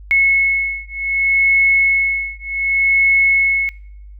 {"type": "beating tone pair", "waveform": "sine", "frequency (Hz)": [2189, 2189.66], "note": ["C#7", "C#7"], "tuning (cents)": [-22, -22], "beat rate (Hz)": 0.66, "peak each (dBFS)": -16, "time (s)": [0.11, 3.69], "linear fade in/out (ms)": 0, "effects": ["noise-tail reverb RT60 0.7 s tail -22 dB re dry", "added 50 Hz sine -34 dBFS peak until 4.19 s"]}